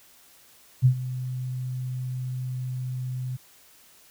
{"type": "tone with ADSR envelope", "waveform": "sine", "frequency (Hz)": 127.5, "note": "C3", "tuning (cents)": -44, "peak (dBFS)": -12, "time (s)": [0.82, 3.37], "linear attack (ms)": 34, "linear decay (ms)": 86, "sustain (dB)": -16, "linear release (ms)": 15, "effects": ["white hiss -55 dBFS RMS until 4.1 s"]}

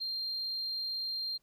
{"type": "tone", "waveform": "sine", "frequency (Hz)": 4186, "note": "C8", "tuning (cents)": 0, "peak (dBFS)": -32, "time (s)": [0, 1.38], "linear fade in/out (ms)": 20, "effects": ["tanh soft clip ceiling -30 dBFS", "pink hiss -75 dBFS RMS until 1.42 s"]}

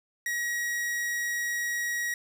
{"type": "tone", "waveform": "45% pulse", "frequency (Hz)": 1904, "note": "A#6", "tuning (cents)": 36, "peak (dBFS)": -28, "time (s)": [0.26, 2.14], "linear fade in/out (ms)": 2, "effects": []}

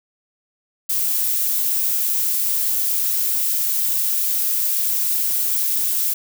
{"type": "noise", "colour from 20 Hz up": "violet", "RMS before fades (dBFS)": -20, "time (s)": [0.89, 6.14], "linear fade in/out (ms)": 10, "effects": []}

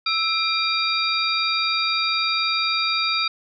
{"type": "tone cluster", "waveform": "sine", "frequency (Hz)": [1318, 2393, 3769, 4728], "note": ["E6", "D7", "A#7", "D8"], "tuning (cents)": [-1, 32, 18, 11], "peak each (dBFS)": -25, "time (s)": [0.06, 3.28], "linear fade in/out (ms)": 5, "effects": []}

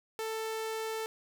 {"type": "tone", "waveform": "sawtooth", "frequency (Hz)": 442.6, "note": "A4", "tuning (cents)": 10, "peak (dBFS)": -30, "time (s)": [0.19, 1.06], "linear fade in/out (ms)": 0, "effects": []}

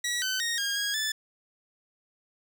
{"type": "tone with pitch steps", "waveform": "15% pulse", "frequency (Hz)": [1928, 1522, 1863, 1622, 1644, 1746], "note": ["B6", "F#6", "A#6", "G#6", "G#6", "A6"], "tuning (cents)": [-42, 48, -2, -41, -18, -14], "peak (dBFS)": -21, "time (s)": [0.04, 1.12], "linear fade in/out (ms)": 5, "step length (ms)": 180, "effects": []}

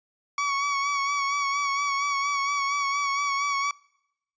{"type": "tone with vibrato", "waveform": "30% pulse", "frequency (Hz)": 1126, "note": "C#6", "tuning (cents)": 27, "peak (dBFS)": -21, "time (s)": [0.38, 3.71], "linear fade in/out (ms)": 2, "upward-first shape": "sine", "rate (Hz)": 4.3, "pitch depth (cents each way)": 33, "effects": ["noise-tail reverb RT60 0.8 s tail -25 dB re dry", "resampled to 16000 Hz"]}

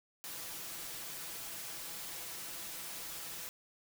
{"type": "noise with comb filter", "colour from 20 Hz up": "white", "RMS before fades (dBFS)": -44, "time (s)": [0.24, 3.49], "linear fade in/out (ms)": 0, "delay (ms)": 6, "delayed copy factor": 0.55, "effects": []}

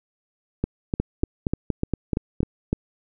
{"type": "two click trains", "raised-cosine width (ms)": 3, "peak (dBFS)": [-9, -9], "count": [8, 7], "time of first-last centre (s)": [[0.64, 2.73], [1, 2.405]], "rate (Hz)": [3.35, 4.27], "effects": []}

